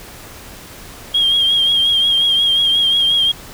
sine tone with vibrato, 3238 Hz, G#7, 45 cents flat, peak -10 dBFS, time 1.14-3.32 s, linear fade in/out 10 ms, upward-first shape triangle, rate 5.6 Hz, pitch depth 50 cents each way, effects tanh soft clip ceiling -7 dBFS + pink hiss -36 dBFS RMS until 3.53 s

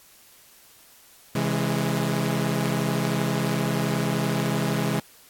sawtooth chord, C augmented, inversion none, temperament equal with one note detuned, 134.26 / 164.81 / 207.7 Hz, C3 / E3 / G#3, +45 / 0 / 0 cents, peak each -23 dBFS, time 1.35-5 s, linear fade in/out 5 ms, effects white hiss -53 dBFS RMS until 5.29 s + AAC 64 kbps

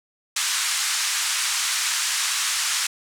white band-pass noise, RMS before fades -24 dBFS, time 0.36-2.87 s, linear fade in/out 5 ms, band 1100 to 8800 Hz, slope 24 dB/octave, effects none

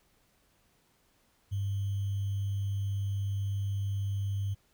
sine tone with sample-and-hold, 99.1 Hz, G2, 19 cents sharp, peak -29 dBFS, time 1.51-4.55 s, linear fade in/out 20 ms, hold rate 3150 Hz, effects pink hiss -69 dBFS RMS until 4.73 s

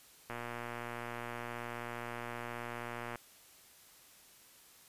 click train, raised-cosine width 0.5 ms, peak -26 dBFS, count 341, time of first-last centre 0.3-3.157 s, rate 119 Hz, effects white hiss -60 dBFS RMS until 4.88 s + resampled to 32000 Hz

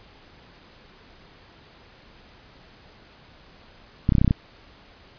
clicks, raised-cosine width 5 ms, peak -6 dBFS, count 8, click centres 4.091 / 4.122 / 4.152 / 4.183 / 4.215 / 4.246 / 4.278 / 4.309 s, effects pink hiss -51 dBFS RMS until 5.18 s + resampled to 11025 Hz

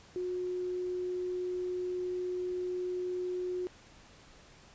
sine tone, 362.3 Hz, F#4, 36 cents flat, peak -32 dBFS, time 0.16-3.67 s, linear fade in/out 0 ms, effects pink hiss -57 dBFS RMS until 4.74 s + resampled to 16000 Hz

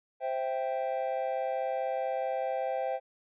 triangle chord, C major, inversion none, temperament equal, 523.3 / 659.3 / 784 Hz, C5 / E5 / G5, 0 / 0 / 0 cents, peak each -31 / -33 / -32 dBFS, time 0.2-3 s, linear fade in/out 50 ms, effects resampled to 8000 Hz

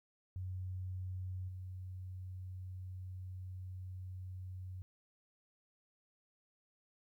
sine tone with level steps, 92.5 Hz, F#2, in tune, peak -39 / -43 dBFS, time 0.36-4.82 s, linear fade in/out 0 ms, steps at 1.48 s, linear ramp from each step 10 ms, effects 13-bit

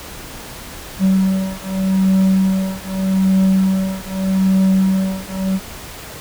triangle beating tone pair, 190 / 190.82 Hz, F#3 / G3, +46 / -46 cents, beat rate 0.82 Hz, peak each -14 dBFS, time 0.99-5.6 s, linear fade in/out 50 ms, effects pink hiss -33 dBFS RMS until 6.2 s

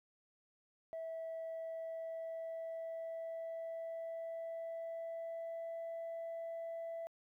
sine tone with pitch glide, 653 to 664 Hz, E5 to E5, -17 to +12 cents, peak -39 dBFS, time 0.93-7.07 s, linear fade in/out 0 ms, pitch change +29 cents, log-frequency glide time 1.46-5.77 s, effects tanh soft clip ceiling -39 dBFS + 13-bit

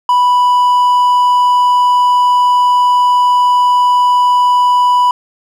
triangle tone, 987 Hz, B5, 1 cent flat, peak -5 dBFS, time 0.09-5.11 s, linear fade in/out 2 ms, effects none

